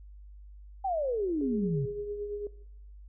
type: exponential sweep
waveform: sine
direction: down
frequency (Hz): 804 to 129.1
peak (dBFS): -27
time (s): 0.84-1.86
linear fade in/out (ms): 10
type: tone with tremolo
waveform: sine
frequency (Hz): 412.2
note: G#4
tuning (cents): -13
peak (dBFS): -31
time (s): 1.41-2.47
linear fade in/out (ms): 2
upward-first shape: triangle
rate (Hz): 8.9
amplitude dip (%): 55
effects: noise-tail reverb RT60 0.8 s tail -18 dB re dry + added 50 Hz sine -46 dBFS peak until 3.08 s